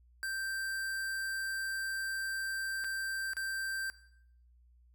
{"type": "tone with dropouts", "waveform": "square", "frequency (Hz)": 1568, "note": "G6", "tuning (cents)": 0, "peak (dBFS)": -35, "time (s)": [0.23, 3.9], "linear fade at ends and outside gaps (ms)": 0, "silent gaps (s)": [[2.84, 2.844], [3.334, 3.368]], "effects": ["noise-tail reverb RT60 0.7 s tail -17 dB re dry", "added 60 Hz sine -60 dBFS peak until 4.94 s"]}